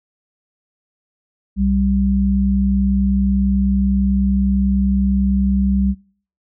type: tone pair together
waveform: sine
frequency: 65.41 / 196.29 Hz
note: C2 / G3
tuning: 0 / +3 cents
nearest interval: octave + perfect fifth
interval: 1903 cents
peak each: -18 / -15 dBFS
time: 1.56-5.95 s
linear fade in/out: 50 ms
effects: noise-tail reverb RT60 0.5 s tail -23 dB re dry